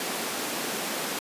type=high-pass noise; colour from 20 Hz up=pink; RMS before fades=-31 dBFS; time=0-1.19 s; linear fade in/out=2 ms; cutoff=210 Hz; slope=24 dB/octave; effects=resampled to 32000 Hz